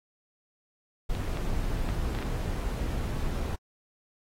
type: noise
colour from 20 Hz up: brown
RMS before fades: -30 dBFS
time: 1.09-3.56 s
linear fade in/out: 10 ms
type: clicks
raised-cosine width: 0.3 ms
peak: -22 dBFS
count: 6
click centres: 1.151 / 1.372 / 1.89 / 2.15 / 2.188 / 2.226 s
effects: AAC 48 kbps